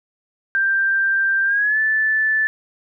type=tone with pitch glide; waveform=sine; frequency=1578 to 1750.9 Hz; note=G6 to A6; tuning=+11 to -9 cents; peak=-15 dBFS; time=0.55-2.47 s; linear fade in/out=0 ms; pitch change=+180 cents; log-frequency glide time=1.45-1.79 s; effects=none